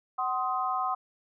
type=chord; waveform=sine; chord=C diminished; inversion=second; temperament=just; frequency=753.5 / 1046.5 / 1255.8 Hz; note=Gb5 / C6 / Eb6; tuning=+31 / 0 / +16 cents; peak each=-31 dBFS; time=0.18-0.95 s; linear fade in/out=10 ms; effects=none